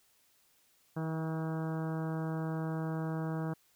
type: harmonic tone with a mistuned harmonic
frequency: 160 Hz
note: D#3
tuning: 49 cents sharp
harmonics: 1 / 2 / 3 / 4 / 5 / 6 / 7 / 8 / 9 / 10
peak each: -34 / -40 / -44 / -46 / -48 / -50 / -51 / -52 / -53 / -54 dBFS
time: 0.96-3.54 s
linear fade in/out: 10 ms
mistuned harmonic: 4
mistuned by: +16 cents
effects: white hiss -69 dBFS RMS until 3.75 s